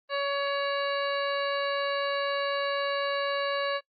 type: harmonic tone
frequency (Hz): 562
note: C#5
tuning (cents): +24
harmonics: 1 / 2 / 3 / 4 / 5 / 7 / 8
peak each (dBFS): -29 / -32 / -34 / -40 / -38 / -39 / -43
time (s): 0.09-3.81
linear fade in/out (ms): 50
effects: noise-tail reverb RT60 0.1 s tail -22 dB re dry + Opus 32 kbps